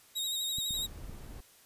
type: tone with vibrato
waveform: sawtooth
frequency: 3767 Hz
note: A#7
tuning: 17 cents sharp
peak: -29 dBFS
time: 0.15-0.87 s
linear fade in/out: 20 ms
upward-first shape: sine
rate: 12 Hz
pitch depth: 37 cents each way
type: clicks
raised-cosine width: 5 ms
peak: -31 dBFS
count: 3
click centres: 0.585 / 0.708 / 1.096 s
type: noise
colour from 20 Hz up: brown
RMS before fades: -45 dBFS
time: 0.73-1.41 s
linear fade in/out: 10 ms
effects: white hiss -60 dBFS RMS until 1.65 s + resampled to 32000 Hz